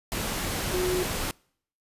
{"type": "tone in noise", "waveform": "sine", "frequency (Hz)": 364.2, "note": "F#4", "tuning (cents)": -27, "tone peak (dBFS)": -25, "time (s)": [0.74, 1.03], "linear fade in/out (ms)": 0, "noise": "pink", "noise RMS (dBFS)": -30, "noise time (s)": [0.12, 1.31], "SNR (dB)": 2, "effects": ["noise-tail reverb RT60 0.6 s tail -26 dB re dry", "resampled to 32000 Hz"]}